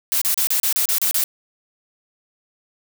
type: noise bursts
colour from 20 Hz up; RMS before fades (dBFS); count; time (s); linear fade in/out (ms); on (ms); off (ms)
blue; -19; 9; 0.12-1.239; 0; 95; 33
effects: none